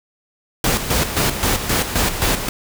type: noise with tremolo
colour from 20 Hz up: pink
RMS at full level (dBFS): -17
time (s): 0.64-2.49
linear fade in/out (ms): 2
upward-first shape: square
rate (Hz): 3.8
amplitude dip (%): 60
effects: none